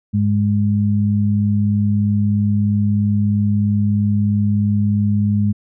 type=tone pair together; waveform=sine; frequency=103.1 / 206.2 Hz; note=G#2 / G#3; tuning=-12 / -12 cents; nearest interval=octave; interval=1200 cents; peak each=-16 dBFS; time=0.13-5.53 s; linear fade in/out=20 ms; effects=none